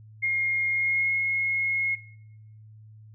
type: tone with pitch glide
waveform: sine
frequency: 2137 to 2162 Hz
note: C7 to C#7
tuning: +36 to -44 cents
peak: -22 dBFS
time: 0.22-1.96 s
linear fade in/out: 20 ms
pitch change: +20 cents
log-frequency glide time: 0.69-1.13 s
effects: noise-tail reverb RT60 0.8 s tail -19 dB re dry + added 108 Hz sine -46 dBFS peak until 3.14 s